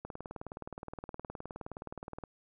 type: click train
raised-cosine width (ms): 1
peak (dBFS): -27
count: 43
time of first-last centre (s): 0.05-2.237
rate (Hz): 19.2
effects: none